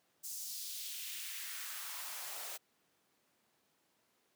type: noise with high-pass filter sweep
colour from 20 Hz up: white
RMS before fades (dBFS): -44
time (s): 0.23-2.58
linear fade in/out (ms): 20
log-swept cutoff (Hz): 6800 to 520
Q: 1.6
effects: pink hiss -75 dBFS RMS until 4.35 s + high-pass 200 Hz 12 dB/octave